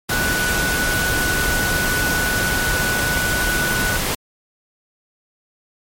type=tone in noise; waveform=sine; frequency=1480 Hz; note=F#6; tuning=in tune; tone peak=-20 dBFS; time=0.11-3.97 s; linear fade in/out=5 ms; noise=pink; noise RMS=-21 dBFS; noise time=0.09-4.15 s; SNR=-2 dB; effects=MP3 64 kbps